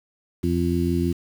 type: harmonic tone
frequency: 86.2 Hz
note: F2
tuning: 22 cents flat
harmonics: 1 / 2 / 3 / 4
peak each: -25 / -25 / -25 / -25 dBFS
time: 0.43-1.13 s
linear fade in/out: 10 ms
effects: 7-bit